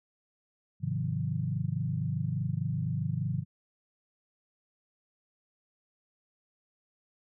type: chord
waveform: sine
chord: F minor seventh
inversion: first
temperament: equal with one note detuned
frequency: 103.83 / 130.81 / 155.56 / 179.11 Hz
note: Ab2 / C3 / Eb3 / F3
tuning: 0 / 0 / 0 / +44 cents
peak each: -35 / -33 / -33 / -37 dBFS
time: 0.8-3.45 s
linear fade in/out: 50 ms
effects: none